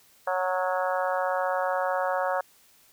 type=harmonic tone with a mistuned harmonic; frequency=184.4 Hz; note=F#3; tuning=6 cents flat; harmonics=3 / 4 / 5 / 6 / 7 / 8 / 9; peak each=-28 / -30 / -32 / -34 / -35 / -36 / -37 dBFS; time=0.27-2.41 s; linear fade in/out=5 ms; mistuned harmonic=8; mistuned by=-30 cents; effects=white hiss -59 dBFS RMS until 2.92 s